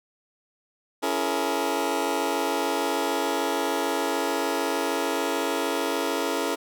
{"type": "chord", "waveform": "20% pulse", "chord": "A# half-diminished seventh", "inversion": "first", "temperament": "just", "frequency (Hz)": [279.7, 335.6, 419.5, 466.2], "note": ["C#4", "E4", "G#4", "A#4"], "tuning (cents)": [16, 31, 17, 0], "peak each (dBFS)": -25, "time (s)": [1.02, 6.56], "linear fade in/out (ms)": 20, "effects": []}